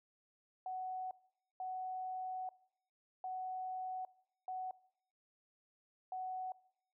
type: tone bursts at uneven times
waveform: sine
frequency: 745 Hz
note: F#5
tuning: 12 cents sharp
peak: -39 dBFS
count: 5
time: 0.66-1.11 / 1.6-2.49 / 3.24-4.05 / 4.48-4.71 / 6.12-6.52 s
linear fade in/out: 2 ms
effects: noise-tail reverb RT60 0.7 s tail -21 dB re dry